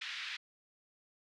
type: band-pass noise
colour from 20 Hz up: pink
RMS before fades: -42 dBFS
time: 0.01-0.37 s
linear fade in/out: 10 ms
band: 1700 to 4200 Hz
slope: 24 dB/octave
effects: none